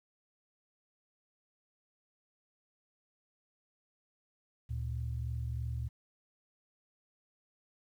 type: tone pair together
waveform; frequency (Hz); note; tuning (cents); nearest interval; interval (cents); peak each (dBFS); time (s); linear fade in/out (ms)
sine; 73.42 / 116.55; D2 / A#2; 0 / 0; minor sixth; 800; -36 / -36; 4.69-5.89; 20
effects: tanh soft clip ceiling -26 dBFS + 11-bit